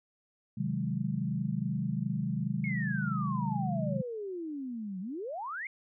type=chord; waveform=sine; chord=Ab dominant seventh; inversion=first; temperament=equal; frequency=130.81 / 155.56 / 185 / 207.7 Hz; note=C3 / Eb3 / Gb3 / Ab3; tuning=0 / 0 / 0 / 0 cents; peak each=-35 dBFS; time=0.57-4.02 s; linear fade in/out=10 ms
type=exponential two-way sweep; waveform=sine; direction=down then up; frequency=2217 to 179.6 to 2217 Hz; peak=-35 dBFS; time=2.64-5.67 s; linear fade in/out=2 ms; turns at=5 s
effects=none